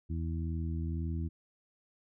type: harmonic tone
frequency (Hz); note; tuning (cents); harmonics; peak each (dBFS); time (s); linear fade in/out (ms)
81.9; E2; -11; 1 / 2 / 3 / 4; -33 / -39 / -43 / -45; 0.09-1.29; 20
effects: none